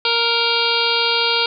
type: harmonic tone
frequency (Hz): 466.2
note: A#4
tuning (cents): 0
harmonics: 1 / 2 / 3 / 5 / 6 / 7 / 8 / 9 / 10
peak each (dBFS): -24 / -24 / -24 / -24 / -24 / -24 / -24 / -24 / -24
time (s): 0.05-1.46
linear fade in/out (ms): 2
effects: none